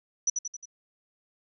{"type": "tone with echo", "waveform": "sine", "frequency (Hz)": 5920, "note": "F#8", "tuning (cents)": 0, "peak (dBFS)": -21, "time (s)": [0.27, 0.3], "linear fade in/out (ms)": 5, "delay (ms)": 89, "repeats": 4, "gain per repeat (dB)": -5, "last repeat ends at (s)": 0.656, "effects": []}